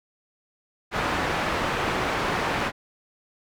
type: low-pass noise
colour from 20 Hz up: white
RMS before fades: -26 dBFS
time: 0.91-2.72 s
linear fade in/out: 50 ms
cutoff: 1600 Hz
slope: 12 dB/octave
effects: none